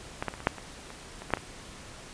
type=clicks; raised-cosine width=0.5 ms; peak=-15 / -14 / -25 / -25 / -6 / -24 / -28 / -25 / -21 / -7 / -21 dBFS; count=11; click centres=0.225 / 0.283 / 0.339 / 0.404 / 0.471 / 0.583 / 0.904 / 1.22 / 1.305 / 1.337 / 1.372 s; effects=pink hiss -46 dBFS RMS until 2.13 s + resampled to 22050 Hz